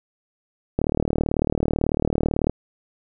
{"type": "click train", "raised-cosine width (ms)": 2, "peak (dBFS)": -7, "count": 66, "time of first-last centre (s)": [0.79, 2.496], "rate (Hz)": 38.1, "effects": []}